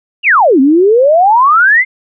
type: exponential two-way sweep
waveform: sine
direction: down then up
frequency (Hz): 2960 to 255.9 to 2147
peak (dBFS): -4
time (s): 0.23-1.85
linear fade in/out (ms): 50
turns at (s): 0.6
effects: none